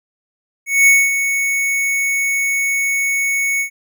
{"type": "tone with ADSR envelope", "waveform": "square", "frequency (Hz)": 2217, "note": "C#7", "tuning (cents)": 0, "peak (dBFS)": -7, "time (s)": [0.66, 3.7], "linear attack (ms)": 210, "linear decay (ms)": 230, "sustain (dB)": -9, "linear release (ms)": 94, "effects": []}